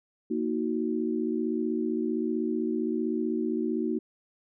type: chord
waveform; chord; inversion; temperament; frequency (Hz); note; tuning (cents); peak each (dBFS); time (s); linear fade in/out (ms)
sine; D# minor; second; equal with one note detuned; 233.1 / 314.4 / 370; A#3 / D#4 / F#4; 0 / +18 / 0; -30 / -30 / -31; 0.3-3.99; 10
effects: none